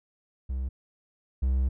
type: tone pair in turn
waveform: triangle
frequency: 65 / 65 Hz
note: C2 / C2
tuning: -11 / -11 cents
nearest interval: unison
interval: 0 cents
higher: neither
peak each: -26 / -20 dBFS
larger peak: second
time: 0.49-0.69 / 1.42-1.69 s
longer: second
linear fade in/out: 10 ms
effects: none